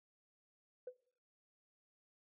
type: tone with exponential decay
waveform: sine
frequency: 501 Hz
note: B4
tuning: 25 cents sharp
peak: -39 dBFS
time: 0.87-0.97 s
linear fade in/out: 5 ms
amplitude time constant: 20 ms
effects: noise-tail reverb RT60 0.6 s tail -22 dB re dry + tanh soft clip ceiling -38 dBFS